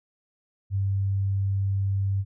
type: tone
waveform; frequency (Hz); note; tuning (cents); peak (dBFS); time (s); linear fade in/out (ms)
sine; 98; G2; 0; -22; 0.7-2.25; 50
effects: none